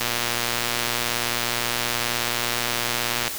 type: click train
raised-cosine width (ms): 0.2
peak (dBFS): -6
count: 390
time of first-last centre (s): 0.01-3.279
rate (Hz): 119
effects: white hiss -31 dBFS RMS until 3.38 s